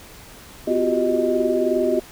sine tone cluster, 253.5 / 349.9 / 372.8 / 391.8 / 622 Hz, B3 / F4 / F#4 / G4 / D#5, +45 / +3 / +13 / -1 / -1 cents, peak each -25 / -23 / -24 / -24 / -22 dBFS, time 0.67-2 s, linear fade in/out 10 ms, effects pink hiss -43 dBFS RMS until 2.11 s

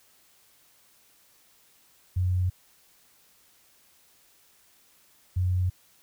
sine tone pair in turn, 91.1 / 91.1 Hz, F#2 / F#2, -26 / -26 cents, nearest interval unison, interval 0 cents, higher neither, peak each -22 dBFS, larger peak neither, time 2.16-2.5 / 5.36-5.7 s, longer neither, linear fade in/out 10 ms, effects white hiss -61 dBFS RMS until 6.02 s

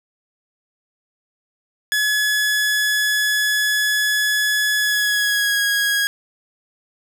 sawtooth tone with pitch glide, 1700 to 1649.7 Hz, G#6 to G#6, +40 to -12 cents, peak -13 dBFS, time 1.92-6.07 s, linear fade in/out 0 ms, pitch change -52 cents, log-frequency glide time 4.77-5.62 s, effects none

